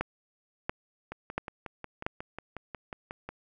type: two click trains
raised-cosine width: 0.5 ms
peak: -23 / -14 dBFS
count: 13 / 4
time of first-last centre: 1.12-3.29 / 0.01-2.065 s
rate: 5.53 / 1.46 Hz
effects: none